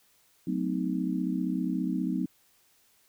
sine chord, F# diminished seventh, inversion none, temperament equal with one note detuned, 185 / 220 / 254.9 / 311.1 Hz, F#3 / A3 / C4 / Eb4, 0 / 0 / -45 / 0 cents, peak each -31 / -36 / -31 / -33 dBFS, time 0.47-2.26 s, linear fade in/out 5 ms, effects white hiss -65 dBFS RMS until 3.08 s

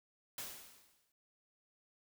white noise with exponential decay, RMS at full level -42 dBFS, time 0.38-1.12 s, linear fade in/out 2 ms, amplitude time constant 160 ms, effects none

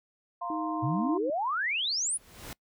sine chord, F suspended fourth, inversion none, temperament just, 698.5 / 931.3 / 1047.7 Hz, F5 / Bb5 / C6, 0 / -2 / +2 cents, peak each -36 / -39 / -35 dBFS, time 0.41-1.18 s, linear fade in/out 10 ms
sine tone with pitch glide, 314.1 to 311.8 Hz, D#4 to D#4, +16 to +4 cents, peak -32 dBFS, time 0.5-1.3 s, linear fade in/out 2 ms, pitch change -12 cents, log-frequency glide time 0.66-0.94 s
sine exponential sweep, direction up, 116.54 to 10548 Hz, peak -27 dBFS, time 0.82-2.18 s, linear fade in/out 20 ms
pink noise with exponential growth, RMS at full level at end -39 dBFS, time 1.93-2.53 s, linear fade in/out 1 ms, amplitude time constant 130 ms
effects noise-tail reverb RT60 0.1 s tail -24 dB re dry

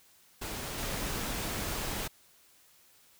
pink noise with level steps, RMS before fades -38 / -35 dBFS, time 0.41-2.08 s, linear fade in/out 10 ms, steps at 0.78 s, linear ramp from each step 2 ms, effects white hiss -62 dBFS RMS until 3.19 s

